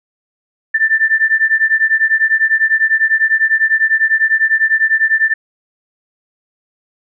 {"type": "beating tone pair", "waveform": "sine", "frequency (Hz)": [1771, 1781], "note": ["A6", "A6"], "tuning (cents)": [11, 21], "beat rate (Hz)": 10, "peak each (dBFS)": -13, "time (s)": [0.74, 5.34], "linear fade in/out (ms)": 10, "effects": []}